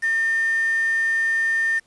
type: tone with quantisation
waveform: sine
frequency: 1810 Hz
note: A6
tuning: 48 cents sharp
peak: -18 dBFS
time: 0.02-1.8 s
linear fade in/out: 20 ms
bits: 6
effects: pink hiss -61 dBFS RMS until 1.86 s + resampled to 24000 Hz